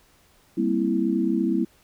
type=chord; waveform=sine; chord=C dominant seventh; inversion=second; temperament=equal with one note detuned; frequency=197.48 / 233.1 / 261.6 / 329.6 Hz; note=G3 / Bb3 / C4 / E4; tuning=+13 / 0 / 0 / 0 cents; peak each=-26 / -26 / -27 / -24 dBFS; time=0.57-1.65 s; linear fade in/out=10 ms; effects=pink hiss -59 dBFS RMS until 1.83 s